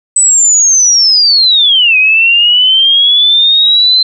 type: linear two-way sweep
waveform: sine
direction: down then up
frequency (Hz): 8060 to 2494 to 4100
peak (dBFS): -4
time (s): 0.16-4.03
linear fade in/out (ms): 5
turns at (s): 1.97
effects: none